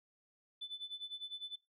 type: tone with tremolo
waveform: sine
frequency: 3506 Hz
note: A7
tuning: 7 cents flat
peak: -38 dBFS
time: 0.61-1.56 s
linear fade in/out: 10 ms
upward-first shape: sine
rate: 9.9 Hz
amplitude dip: 90%
effects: noise-tail reverb RT60 0.2 s tail -20 dB re dry + tanh soft clip ceiling -37 dBFS